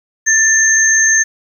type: tone pair together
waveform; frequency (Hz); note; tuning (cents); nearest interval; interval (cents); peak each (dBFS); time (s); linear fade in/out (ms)
sine; 1777 / 6333; A6 / G8; +17 / +17; octave + minor seventh; 2200; -11; 0.26-1.24; 20
effects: 7-bit